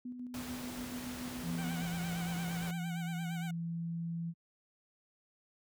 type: tone with tremolo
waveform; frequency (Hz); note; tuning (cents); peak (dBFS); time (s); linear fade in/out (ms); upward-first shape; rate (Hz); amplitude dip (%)
sine; 248; B3; +7; -39; 0.05-1.83; 5; square; 6.9; 40
type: noise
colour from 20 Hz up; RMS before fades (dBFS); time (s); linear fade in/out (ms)
pink; -45; 0.34-2.71; 2
type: tone with pitch glide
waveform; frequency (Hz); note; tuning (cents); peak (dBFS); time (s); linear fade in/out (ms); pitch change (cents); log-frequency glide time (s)
sine; 170.6 to 167.67; F3 to E3; -40 to +30; -35; 1.42-4.34; 50; -30; 2.67-3.07
type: tone with vibrato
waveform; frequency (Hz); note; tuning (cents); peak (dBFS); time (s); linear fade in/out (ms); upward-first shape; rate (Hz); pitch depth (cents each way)
15% pulse; 755; F#5; +35; -38; 1.58-3.51; 5; sine; 8.7; 76
effects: high-pass 60 Hz 12 dB/octave